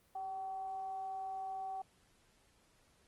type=tone with frequency modulation; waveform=sine; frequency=765 Hz; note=G5; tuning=42 cents flat; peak=-39 dBFS; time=0.15-1.82 s; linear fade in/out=5 ms; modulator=369 Hz; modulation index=0.2; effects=pink hiss -70 dBFS RMS until 3.07 s + Opus 24 kbps